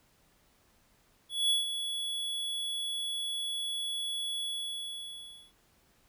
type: tone with ADSR envelope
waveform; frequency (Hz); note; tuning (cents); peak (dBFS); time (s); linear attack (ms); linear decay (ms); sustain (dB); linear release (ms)
square; 3385; G#7; +32; -24; 1.29-5.53; 210; 150; -9; 1100
effects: pink hiss -67 dBFS RMS until 6.08 s